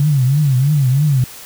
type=tone with vibrato; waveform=sine; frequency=138.59 Hz; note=C#3; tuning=in tune; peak=-10 dBFS; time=0-1.24 s; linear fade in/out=2 ms; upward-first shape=triangle; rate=3.1 Hz; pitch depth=200 cents each way; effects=white hiss -35 dBFS RMS until 1.45 s